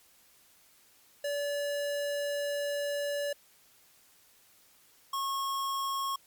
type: tone pair in turn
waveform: square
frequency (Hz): 575 / 1091.1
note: D5 / C#6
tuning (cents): -37 / -28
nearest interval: major seventh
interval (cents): 1109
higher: second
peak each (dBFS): -31 / -31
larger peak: neither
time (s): 1.24-3.33 / 5.13-6.16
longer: first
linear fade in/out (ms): 5
effects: white hiss -62 dBFS RMS until 6.26 s + MP3 96 kbps